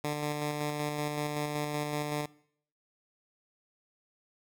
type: tone with tremolo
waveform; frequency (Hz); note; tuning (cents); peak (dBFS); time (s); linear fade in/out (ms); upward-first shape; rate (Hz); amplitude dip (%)
10% pulse; 148.5; D3; +20; -22; 0.04-2.26; 5; square; 5.3; 30
effects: noise-tail reverb RT60 0.6 s tail -21 dB re dry